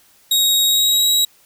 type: tone with pitch glide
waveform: sawtooth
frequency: 3782 to 3846 Hz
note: A#7 to B7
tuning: +24 to -47 cents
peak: -10 dBFS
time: 0.31-1.25 s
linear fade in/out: 5 ms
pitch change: +29 cents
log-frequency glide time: 0.65-1.09 s
effects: white hiss -53 dBFS RMS until 1.45 s